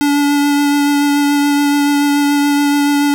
square tone with vibrato, 287.5 Hz, D4, 37 cents flat, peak -11 dBFS, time 0.01-3.14 s, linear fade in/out 0 ms, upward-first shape triangle, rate 7 Hz, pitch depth 15 cents each way, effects none

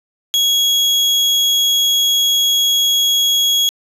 35% pulse tone, 3322 Hz, G#7, in tune, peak -10 dBFS, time 0.34-3.69 s, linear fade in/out 0 ms, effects resampled to 32000 Hz + 8-bit

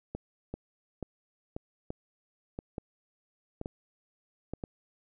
two click trains, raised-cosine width 2 ms, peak -22 / -23 dBFS, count 6 / 5, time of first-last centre 0.15-4.536 / 0.54-4.638 s, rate 1.14 / 0.976 Hz, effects none

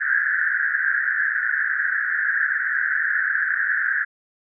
pink band-pass noise, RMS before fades -22 dBFS, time 0-4.05 s, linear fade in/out 20 ms, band 1500 to 1800 Hz, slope 96 dB/octave, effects none

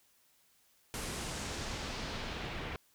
pink noise with low-pass filter sweep, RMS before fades -40 dBFS, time 0.94-2.76 s, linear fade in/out 0 ms, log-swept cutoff 11000 to 2600 Hz, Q 1.2, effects white hiss -69 dBFS RMS until 2.94 s

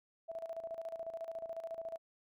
sine tone with tremolo, 659.3 Hz, E5, in tune, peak -38 dBFS, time 0.28-1.98 s, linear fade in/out 20 ms, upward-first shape square, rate 14 Hz, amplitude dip 70%, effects none

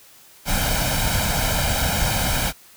pink noise with comb filter, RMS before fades -21 dBFS, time 0.45-2.53 s, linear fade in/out 50 ms, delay 1.3 ms, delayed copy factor +0.75, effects white hiss -49 dBFS RMS until 2.76 s

